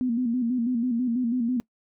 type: tone with vibrato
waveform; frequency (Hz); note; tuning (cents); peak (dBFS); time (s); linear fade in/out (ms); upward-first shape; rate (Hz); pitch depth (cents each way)
sine; 242.1; B3; -34; -22; 0.01-1.6; 0; square; 6.1; 76
effects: noise-tail reverb RT60 0.1 s tail -23 dB re dry